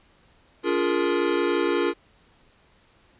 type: chord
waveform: square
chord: Bb dominant seventh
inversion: first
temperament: equal with one note detuned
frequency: 286.1 / 349.2 / 415.3 / 466.2 Hz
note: D4 / F4 / Ab4 / Bb4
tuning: -45 / 0 / 0 / 0 cents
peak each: -29 / -25 / -28 / -28 dBFS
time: 0.63-1.94 s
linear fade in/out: 50 ms
effects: pink hiss -59 dBFS RMS until 3.19 s + resampled to 8000 Hz